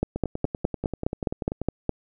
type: two click trains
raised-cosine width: 2 ms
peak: -15 / -9 dBFS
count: 16 / 10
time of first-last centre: 0.16-1.616 / 0.03-1.893 s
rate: 10.3 / 4.83 Hz
effects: none